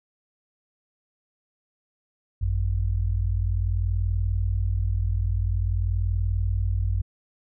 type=tone pair together; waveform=sine; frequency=52.22 / 92.7 Hz; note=G#1 / F#2; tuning=+10 / +4 cents; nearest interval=minor seventh; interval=994 cents; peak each=-24 dBFS; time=2.41-7.02 s; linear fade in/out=10 ms; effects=none